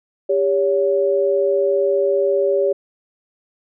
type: tone pair together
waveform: sine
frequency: 398.5 / 563.6 Hz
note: G4 / C#5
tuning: +28 / +29 cents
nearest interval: tritone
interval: 601 cents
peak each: -17 / -17 dBFS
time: 0.29-2.73 s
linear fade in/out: 10 ms
effects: none